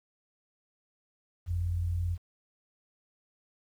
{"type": "tone pair together", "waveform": "sine", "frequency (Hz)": [49, 87.31], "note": ["G1", "F2"], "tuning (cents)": [0, 0], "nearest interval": "minor seventh", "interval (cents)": 1000, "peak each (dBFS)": [-37, -28], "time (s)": [1.46, 2.18], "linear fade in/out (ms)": 50, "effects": ["10-bit"]}